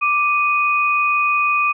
sine tone pair together, 1177 / 2489 Hz, D6 / D#7, +3 / 0 cents, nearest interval octave + minor second, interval 1297 cents, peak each -17 dBFS, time 0.01-1.73 s, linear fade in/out 20 ms, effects none

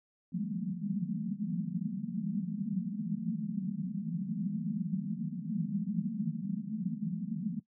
pink band-pass noise, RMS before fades -35 dBFS, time 0.32-7.6 s, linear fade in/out 10 ms, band 160 to 230 Hz, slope 96 dB/octave, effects noise-tail reverb RT60 0.1 s tail -19 dB re dry

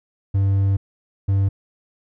triangle tone pair in turn, 98 / 98 Hz, G2 / G2, 0 / 0 cents, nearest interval unison, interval 0 cents, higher neither, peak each -13 / -13 dBFS, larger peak neither, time 0.34-0.77 / 1.28-1.49 s, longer first, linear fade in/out 10 ms, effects none

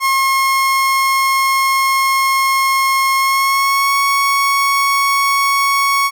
30% pulse tone with pitch glide, 1077 to 1109.8 Hz, C6 to C#6, +50 to +2 cents, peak -9 dBFS, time 0-6.11 s, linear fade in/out 50 ms, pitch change +52 cents, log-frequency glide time 3.17-3.96 s, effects none

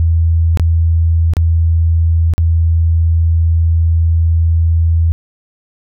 sine tone with dropouts, 82.41 Hz, E2, in tune, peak -8 dBFS, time 0-5.12 s, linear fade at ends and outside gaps 0 ms, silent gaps 0.573-0.597 / 1.336-1.368 / 2.337-2.38 s, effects none

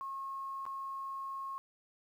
sine tone with dropouts, 1084 Hz, C#6, 39 cents flat, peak -38 dBFS, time 0.01-1.58 s, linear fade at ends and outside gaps 0 ms, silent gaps 0.654-0.664 s, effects 11-bit

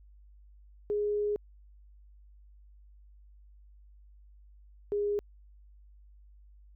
sine tone pair in turn, 415.2 / 410.7 Hz, G#4 / G#4, 0 / -19 cents, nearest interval unison, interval 19 cents, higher first, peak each -27 dBFS, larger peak neither, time 0.9-1.36 / 4.92-5.19 s, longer first, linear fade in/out 0 ms, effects added 50 Hz sine -53 dBFS peak until 6.75 s

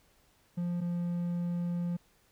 triangle tone pair in turn, 174.61 / 173.92 Hz, F3 / F3, 0 / -7 cents, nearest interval unison, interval 7 cents, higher first, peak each -28 dBFS, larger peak neither, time 0.57-0.81 / 0.81-1.97 s, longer second, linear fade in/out 10 ms, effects pink hiss -67 dBFS RMS until 2.31 s

